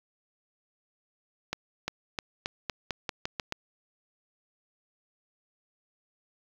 accelerating click train, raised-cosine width 0.2 ms, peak -13 dBFS, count 10, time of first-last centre 1.53-3.524 s, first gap 350 ms, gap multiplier 0.88, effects low-pass 6000 Hz 12 dB/octave + 7-bit

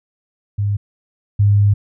sine tone pair in turn, 102 / 102 Hz, G#2 / G#2, -31 / -31 cents, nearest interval unison, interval 0 cents, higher neither, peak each -15 / -9 dBFS, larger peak second, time 0.58-0.77 / 1.39-1.74 s, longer second, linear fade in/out 10 ms, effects none

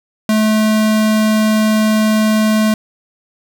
square tone, 216.2 Hz, A3, 30 cents flat, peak -11 dBFS, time 0.29-2.74 s, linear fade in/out 2 ms, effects 8-bit

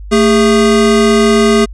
square tone pair together, 223 / 407.6 Hz, A3 / G#4, +23 / -32 cents, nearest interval minor seventh, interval 1045 cents, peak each -10 dBFS, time 0.11-1.66 s, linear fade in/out 20 ms, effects added 50 Hz sine -25 dBFS peak until 1.73 s + resampled to 22050 Hz

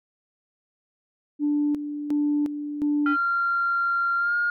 sine tone with tremolo, 293.7 Hz, D4, in tune, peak -19 dBFS, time 1.39-3.17 s, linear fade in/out 50 ms, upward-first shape square, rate 1.4 Hz, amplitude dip 65%
sine tone with pitch glide, 1383 to 1421.9 Hz, F6 to F6, -17 to +31 cents, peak -20 dBFS, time 3.06-4.5 s, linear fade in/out 2 ms, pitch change +48 cents, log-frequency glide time 4.18-4.35 s
effects tanh soft clip ceiling -15 dBFS

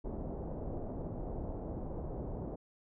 pink low-pass noise, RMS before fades -40 dBFS, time 0.04-2.56 s, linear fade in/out 10 ms, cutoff 710 Hz, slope 24 dB/octave, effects none

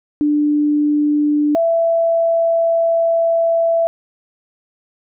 sine tone pair in turn, 296.1 / 665.9 Hz, D4 / E5, +14 / +17 cents, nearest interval octave + major second, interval 1403 cents, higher second, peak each -12 dBFS, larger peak neither, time 0.21-1.55 / 1.55-3.87 s, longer second, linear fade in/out 0 ms, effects none

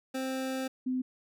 25% pulse / sine tone pair in turn, 262.5 / 255.8 Hz, C4 / C4, +6 / -39 cents, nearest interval unison, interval 45 cents, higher first, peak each -28 dBFS, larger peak neither, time 0.14-0.68 / 0.86-1.02 s, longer first, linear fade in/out 10 ms, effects none

